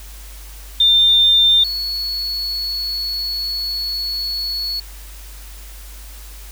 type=tone pair in turn; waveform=sine / triangle; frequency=3602 / 4392 Hz; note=A7 / C#8; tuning=+40 / -17 cents; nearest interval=minor third; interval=343 cents; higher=second; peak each=-9 / -19 dBFS; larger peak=first; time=0.8-1.64 / 1.64-4.8 s; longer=second; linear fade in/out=5 ms; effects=added 50 Hz sine -34 dBFS peak until 6.51 s + white hiss -41 dBFS RMS until 6.51 s